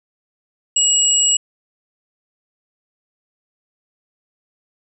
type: tone pair together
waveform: sine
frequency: 2896 / 7731 Hz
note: F#7 / B8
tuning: -38 / -38 cents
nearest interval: octave + perfect fourth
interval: 1700 cents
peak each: -19 / -13 dBFS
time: 0.76-1.37 s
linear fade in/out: 5 ms
effects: none